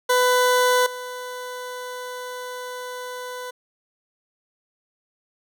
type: tone with level steps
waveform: 20% pulse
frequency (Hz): 499.1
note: B4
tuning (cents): +18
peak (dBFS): -11 / -26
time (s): 0.09-3.51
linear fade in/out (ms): 10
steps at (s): 0.86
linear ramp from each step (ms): 5
effects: none